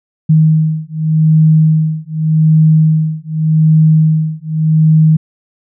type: beating tone pair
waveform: sine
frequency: 156.8 / 157.65 Hz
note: D#3 / D#3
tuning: +14 / +23 cents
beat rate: 0.85 Hz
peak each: -10 dBFS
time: 0.29-5.17 s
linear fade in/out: 10 ms
effects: none